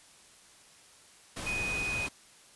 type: tone in noise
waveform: sine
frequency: 2494 Hz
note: D#7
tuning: 3 cents sharp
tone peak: -31 dBFS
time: 1.46-2.07 s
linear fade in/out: 10 ms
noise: pink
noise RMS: -38 dBFS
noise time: 1.36-2.09 s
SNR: +4 dB
effects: white hiss -57 dBFS RMS until 2.55 s + resampled to 24000 Hz